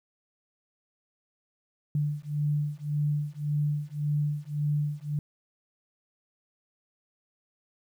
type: beating tone pair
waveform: sine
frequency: 146.83 / 148.63 Hz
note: D3 / D3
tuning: 0 / +21 cents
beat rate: 1.8 Hz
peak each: -29 dBFS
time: 1.95-5.19 s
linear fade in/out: 2 ms
effects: 10-bit